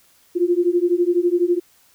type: beating tone pair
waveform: sine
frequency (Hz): 345 / 357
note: F4 / F4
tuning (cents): -21 / +38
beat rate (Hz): 12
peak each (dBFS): -18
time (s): 0.35-1.6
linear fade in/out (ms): 20
effects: white hiss -56 dBFS RMS until 1.94 s